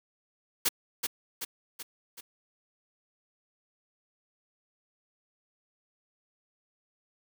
white noise with echo, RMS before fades -25 dBFS, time 0.65-0.69 s, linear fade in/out 10 ms, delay 380 ms, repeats 4, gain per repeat -5 dB, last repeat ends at 2.21 s, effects high-pass 200 Hz 12 dB/octave

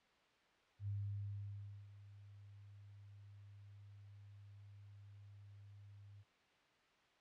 sine tone with ADSR envelope, 101 Hz, G#2, 48 cents flat, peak -39 dBFS, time 0.79-6.24 s, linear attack 86 ms, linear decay 1000 ms, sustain -17 dB, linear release 34 ms, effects white hiss -72 dBFS RMS until 7.2 s + low-pass 3000 Hz 12 dB/octave

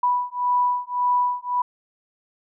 sine beating tone pair, 984 / 985.8 Hz, B5 / B5, -7 / -3 cents, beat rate 1.8 Hz, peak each -22 dBFS, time 0.03-1.62 s, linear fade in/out 5 ms, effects none

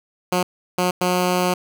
10% pulse tone bursts at uneven times, 180.5 Hz, F#3, 43 cents flat, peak -9 dBFS, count 3, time 0.32-0.43 / 0.78-0.91 / 1.01-1.54 s, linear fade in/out 5 ms, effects none

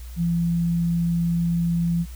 sine tone, 170 Hz, F3, 46 cents flat, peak -19 dBFS, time 0.16-2.06 s, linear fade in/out 50 ms, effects added 60 Hz sine -34 dBFS peak until 2.15 s + white hiss -49 dBFS RMS until 2.15 s

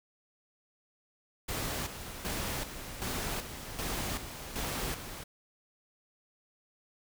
pink noise with tremolo, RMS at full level -35 dBFS, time 1.48-5.24 s, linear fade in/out 10 ms, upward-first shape square, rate 1.3 Hz, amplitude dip 60%, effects none

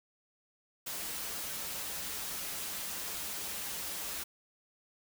white noise with comb filter, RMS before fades -39 dBFS, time 0.86-4.24 s, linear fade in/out 10 ms, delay 8.1 ms, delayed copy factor -0.5, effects none

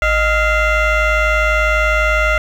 sine tone with frequency modulation, 726 Hz, F#5, 33 cents flat, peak -9 dBFS, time 0.02-2.38 s, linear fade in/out 2 ms, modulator 672 Hz, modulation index 2.5, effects tanh soft clip ceiling -10 dBFS + 7-bit

